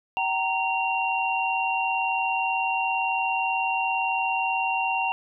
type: tone cluster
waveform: sine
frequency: 767 / 930 / 2759 Hz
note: G5 / A#5 / F7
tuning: -38 / -4 / -22 cents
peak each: -27 dBFS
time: 0.17-5.12 s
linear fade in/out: 0 ms
effects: none